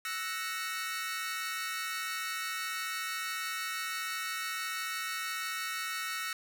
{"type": "chord", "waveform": "sawtooth", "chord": "F# dominant seventh", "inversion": "third", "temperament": "equal", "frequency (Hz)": [1318.5, 1480, 1864.7, 2217], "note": ["E6", "F#6", "A#6", "C#7"], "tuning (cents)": [0, 0, 0, 0], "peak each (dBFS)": [-35, -38, -36, -38], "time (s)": [0.05, 6.33], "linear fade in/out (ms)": 2, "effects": []}